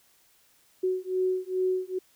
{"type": "beating tone pair", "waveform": "sine", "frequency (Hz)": [370, 372.4], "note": ["F#4", "F#4"], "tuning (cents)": [0, 11], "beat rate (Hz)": 2.4, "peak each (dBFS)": -28, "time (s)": [0.83, 1.99], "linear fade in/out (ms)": 10, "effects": ["white hiss -63 dBFS RMS until 2.15 s"]}